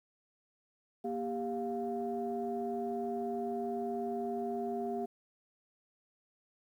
sine tone cluster, 236.9 / 398.1 / 704 Hz, A#3 / G4 / F5, +28 / +27 / +14 cents, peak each -38 / -36 / -38 dBFS, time 1.04-5.06 s, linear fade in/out 10 ms, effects tanh soft clip ceiling -25 dBFS + 11-bit

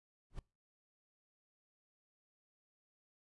brown noise with exponential growth, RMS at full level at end -38 dBFS, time 0.3-0.39 s, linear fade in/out 1 ms, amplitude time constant 19 ms, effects noise-tail reverb RT60 0.3 s tail -25 dB re dry + resampled to 24000 Hz

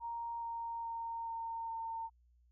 sine tone with pitch steps, 932.3 / 926.4 / 920.5 / 914.7 / 908.9 Hz, A#5 / A#5 / A#5 / A#5 / A#5, 0 / -11 / -22 / -33 / -44 cents, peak -38 dBFS, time 0-2.1 s, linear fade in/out 50 ms, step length 420 ms, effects added 60 Hz sine -65 dBFS peak until 2.51 s

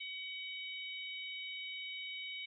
harmonic tone, 754 Hz, F#5, 32 cents sharp, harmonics 3 / 4 / 5, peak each -44 / -46 / -48 dBFS, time 0-2.46 s, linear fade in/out 10 ms, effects none

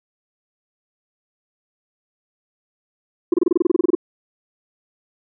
sine tone bursts, 349.2 Hz, F4, in tune, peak -9 dBFS, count 14, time 3.32-3.951 s, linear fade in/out 5 ms, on 20 ms, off 27 ms, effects tanh soft clip ceiling -9 dBFS

